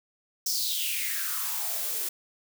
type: noise with high-pass filter sweep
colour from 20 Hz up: blue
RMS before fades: -30 dBFS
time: 0.46-2.09 s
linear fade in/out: 5 ms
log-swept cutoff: 5600 to 350 Hz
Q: 5.8
effects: none